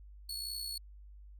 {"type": "tone with amplitude modulation", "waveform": "sawtooth", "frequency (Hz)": 4397, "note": "C#8", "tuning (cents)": -15, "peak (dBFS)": -33, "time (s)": [0.29, 0.78], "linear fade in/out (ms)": 5, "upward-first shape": "sine", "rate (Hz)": 62.6, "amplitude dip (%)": 50, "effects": ["added 50 Hz sine -50 dBFS peak until 1.39 s"]}